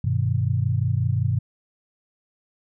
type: chord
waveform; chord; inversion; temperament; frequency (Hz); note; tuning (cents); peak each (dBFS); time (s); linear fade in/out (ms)
sine; G augmented; none; equal; 98 / 123.47 / 155.56; G2 / B2 / D#3; 0 / 0 / 0; -23 / -22 / -28; 0.04-1.39; 5
effects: none